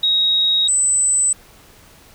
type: tone pair in turn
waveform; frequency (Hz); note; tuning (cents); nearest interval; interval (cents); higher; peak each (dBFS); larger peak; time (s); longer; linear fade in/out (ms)
sine; 3785 / 8020; A#7 / B8; +26 / +26; octave + minor second; 1300; second; -13; neither; 0.03-0.68 / 0.68-1.33; neither; 5
effects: pink hiss -47 dBFS RMS until 2.14 s